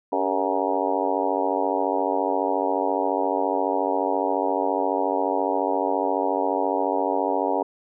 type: harmonic tone with a mistuned harmonic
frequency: 94.4 Hz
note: F#2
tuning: 35 cents sharp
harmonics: 3 / 4 / 5 / 6 / 7 / 8 / 9 / 10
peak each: -29 / -29 / -29 / -29 / -29 / -29 / -29 / -29 dBFS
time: 0.12-7.63 s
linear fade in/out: 5 ms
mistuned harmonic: 4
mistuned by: +72 cents
effects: none